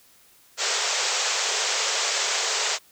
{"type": "band-pass noise", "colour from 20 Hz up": "white", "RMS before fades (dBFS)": -25, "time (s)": [0.57, 2.79], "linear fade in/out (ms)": 50, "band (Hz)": [390, 7700], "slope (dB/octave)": 96, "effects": ["white hiss -56 dBFS RMS until 2.91 s"]}